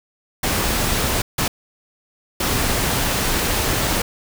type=noise bursts at uneven times; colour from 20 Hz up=pink; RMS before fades=-20 dBFS; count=3; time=0.43-1.22 / 1.38-1.48 / 2.4-4.02 s; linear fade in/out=5 ms; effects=none